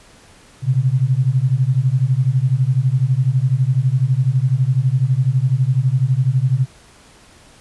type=beating tone pair; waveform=sine; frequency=124 / 136 Hz; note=B2 / C#3; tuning=+7 / -33 cents; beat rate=12 Hz; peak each=-16 dBFS; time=0.62-6.67 s; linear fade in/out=50 ms; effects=pink hiss -47 dBFS RMS until 7.6 s + resampled to 24000 Hz